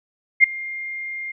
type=tone with ADSR envelope; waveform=sine; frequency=2115 Hz; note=C7; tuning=18 cents sharp; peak=-5 dBFS; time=0.4-1.32 s; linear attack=37 ms; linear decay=7 ms; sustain=-22 dB; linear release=10 ms; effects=none